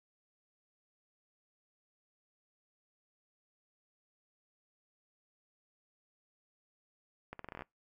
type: accelerating click train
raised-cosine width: 0.5 ms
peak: -28 dBFS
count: 10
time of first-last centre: 7.33-7.621 s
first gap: 63 ms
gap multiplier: 0.82
effects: noise-tail reverb RT60 0.2 s tail -25 dB re dry